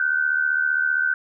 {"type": "tone pair together", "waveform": "sine", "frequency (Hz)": [1455.7, 1531], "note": ["F#6", "G6"], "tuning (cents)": [-29, -41], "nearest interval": "minor second", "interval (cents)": 88, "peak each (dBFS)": [-23, -20], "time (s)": [0, 1.14], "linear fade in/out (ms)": 2, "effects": []}